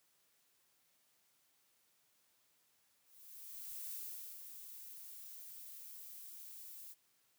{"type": "noise with ADSR envelope", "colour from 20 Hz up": "violet", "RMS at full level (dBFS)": -45, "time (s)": [3.04, 6.95], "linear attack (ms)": 890, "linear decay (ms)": 450, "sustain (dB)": -7, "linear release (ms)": 37, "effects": ["white hiss -75 dBFS RMS until 7.38 s", "high-pass 80 Hz 12 dB/octave"]}